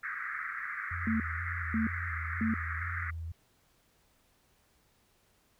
white band-pass noise, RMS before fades -38 dBFS, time 0.03-3.11 s, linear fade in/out 10 ms, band 1200 to 2100 Hz, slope 96 dB/octave
sine tone with vibrato, 84.4 Hz, E2, 41 cents sharp, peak -36 dBFS, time 0.91-3.32 s, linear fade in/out 5 ms, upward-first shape square, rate 2.1 Hz, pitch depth 48 cents each way
sine tone bursts, 222.6 Hz, A3, 20 cents sharp, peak -27 dBFS, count 3, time 1.07-2.54 s, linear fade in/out 2 ms, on 130 ms, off 540 ms
effects pink hiss -69 dBFS RMS until 5.59 s

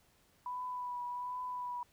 sine tone with vibrato, 987.8 Hz, B5, in tune, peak -37 dBFS, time 0.46-1.83 s, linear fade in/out 2 ms, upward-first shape triangle, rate 1.3 Hz, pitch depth 25 cents each way, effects pink hiss -69 dBFS RMS until 1.92 s

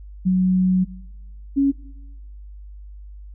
sine tone pair in turn, 185 / 277.2 Hz, F#3 / C#4, 0 / 0 cents, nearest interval perfect fifth, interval 700 cents, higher second, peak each -14 dBFS, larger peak neither, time 0.25-0.85 / 1.56-1.72 s, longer first, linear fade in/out 20 ms, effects noise-tail reverb RT60 1.0 s tail -21 dB re dry + added 50 Hz sine -36 dBFS peak until 3.34 s

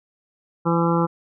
harmonic tone, 168.6 Hz, E3, 39 cents sharp, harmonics 1 / 2 / 3 / 5 / 6 / 7 / 8, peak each -20 / -23 / -25 / -27 / -28 / -28 / -29 dBFS, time 0.65-1.07 s, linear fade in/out 20 ms, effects none

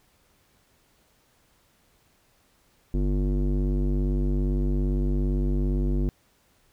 square tone with low-pass filter, 48.79 Hz, G1, 7 cents flat, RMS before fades -24 dBFS, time 2.94-6.09 s, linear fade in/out 0 ms, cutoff 310 Hz, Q 2.4, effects pink hiss -64 dBFS RMS until 6.72 s

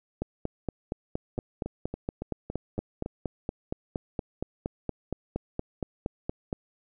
two click trains, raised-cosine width 2 ms, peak -20 / -16 dBFS, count 7 / 28, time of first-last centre 1.38-3.061 / 0.22-6.528 s, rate 3.57 / 4.28 Hz, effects none

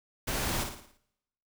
pink noise with echo, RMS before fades -32 dBFS, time 0.27-0.64 s, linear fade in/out 10 ms, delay 56 ms, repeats 6, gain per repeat -6 dB, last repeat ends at 0.976 s, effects noise-tail reverb RT60 0.9 s tail -23 dB re dry

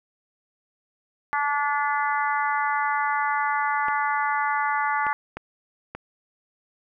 harmonic tone, 289.1 Hz, D4, 27 cents flat, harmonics 3 / 4 / 5 / 6 / 7, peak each -25 / -27 / -29 / -31 / -32 dBFS, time 1.33-5.13 s, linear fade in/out 0 ms
clicks, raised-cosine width 0.5 ms, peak -18 dBFS, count 4, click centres 3.884 / 5.067 / 5.37 / 5.95 s
effects none

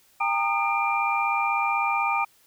sine tone cluster, 800 / 916 / 1225 / 2379 Hz, G5 / A#5 / D#6 / D7, +35 / -31 / -27 / +22 cents, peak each -27 dBFS, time 0.2-2.25 s, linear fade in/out 10 ms, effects white hiss -60 dBFS RMS until 2.46 s

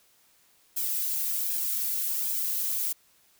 violet noise with flanger, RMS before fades -29 dBFS, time 0.76-2.93 s, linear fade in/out 10 ms, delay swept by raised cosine 1.2 to 3 ms, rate 1.3 Hz, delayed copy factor +0.85, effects white hiss -63 dBFS RMS until 3.39 s

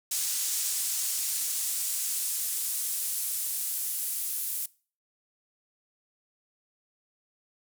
brown noise with high-pass filter sweep, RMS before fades -31 dBFS, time 0.11-4.66 s, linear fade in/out 5 ms, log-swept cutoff 7300 to 11000 Hz, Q 1.1, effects noise-tail reverb RT60 0.4 s tail -22 dB re dry

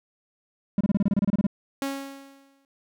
triangle tone bursts, 200 Hz, G3, 35 cents sharp, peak -16 dBFS, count 13, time 0.78-1.467 s, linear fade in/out 2 ms, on 27 ms, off 28 ms
sawtooth tone with exponential decay, 274.7 Hz, C#4, 16 cents flat, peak -21 dBFS, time 1.82-2.65 s, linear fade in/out 1 ms, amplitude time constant 180 ms
effects none

